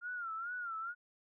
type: tone with vibrato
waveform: sine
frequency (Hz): 1393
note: F6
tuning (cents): -5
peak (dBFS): -38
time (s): 0.01-0.95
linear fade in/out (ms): 50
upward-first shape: sine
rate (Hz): 2.3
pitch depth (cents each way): 110
effects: none